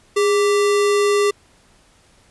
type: tone with sample-and-hold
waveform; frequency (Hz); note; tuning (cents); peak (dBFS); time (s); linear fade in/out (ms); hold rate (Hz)
sine; 410; G#4; -22; -13; 0.16-1.31; 10; 1575
effects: pink hiss -54 dBFS RMS until 2.3 s + resampled to 24000 Hz